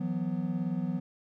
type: chord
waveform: triangle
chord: E suspended second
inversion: none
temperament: equal with one note detuned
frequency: 164.81 / 182.66 / 246.9 Hz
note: E3 / F#3 / B3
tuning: 0 / -22 / 0 cents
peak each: -32 / -30 / -33 dBFS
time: 0-1 s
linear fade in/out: 10 ms
effects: none